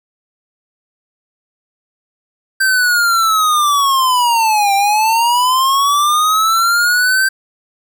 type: linear two-way sweep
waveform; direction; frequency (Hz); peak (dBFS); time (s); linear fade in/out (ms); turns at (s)
square; down then up; 1565 to 784 to 1565; -11; 2.6-7.29; 10; 4.74
effects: none